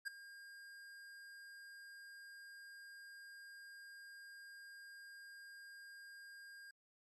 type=tone with ADSR envelope; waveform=square; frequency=1612 Hz; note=G6; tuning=48 cents sharp; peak=-38 dBFS; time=0.05-6.71 s; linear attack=24 ms; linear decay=10 ms; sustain=-16 dB; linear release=4 ms; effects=low-pass 11000 Hz 12 dB/octave + MP3 64 kbps